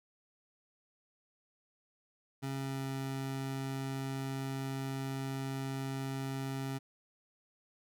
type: tone with pitch glide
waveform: 25% pulse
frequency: 135.8 to 134.78 Hz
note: C#3 to C#3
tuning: -35 to -48 cents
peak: -32 dBFS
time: 2.42-6.79 s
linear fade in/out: 20 ms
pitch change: -13 cents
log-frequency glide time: 2.54-2.88 s
effects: none